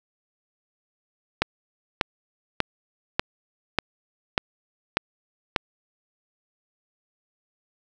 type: click train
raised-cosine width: 0.3 ms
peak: -3 dBFS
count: 8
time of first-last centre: 1.42-5.562 s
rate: 1.69 Hz
effects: none